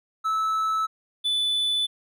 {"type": "tone pair in turn", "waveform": "triangle", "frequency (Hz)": [1306, 3487], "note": ["E6", "A7"], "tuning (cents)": [-17, -16], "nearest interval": "octave + perfect fourth", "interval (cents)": 1701, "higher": "second", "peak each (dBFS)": -20, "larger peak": "neither", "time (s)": [[0.24, 0.87], [1.24, 1.87]], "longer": "neither", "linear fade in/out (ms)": 20, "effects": []}